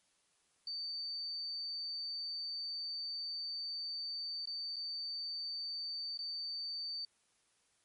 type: tone with dropouts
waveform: sine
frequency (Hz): 4581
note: D8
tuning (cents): -44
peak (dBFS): -38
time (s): 0.67-7.05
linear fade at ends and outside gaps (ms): 2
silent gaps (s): 4.456-4.472 / 4.76-4.765 / 6.174-6.189
effects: white hiss -74 dBFS RMS until 7.84 s + MP3 48 kbps